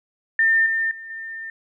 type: tone with level steps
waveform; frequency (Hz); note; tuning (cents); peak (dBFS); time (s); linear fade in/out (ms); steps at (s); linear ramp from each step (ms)
sine; 1804; A6; +43; -14 / -19 / -34 / -30; 0.39-1.5; 2; 0.66 / 0.91 / 1.1; 2
effects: none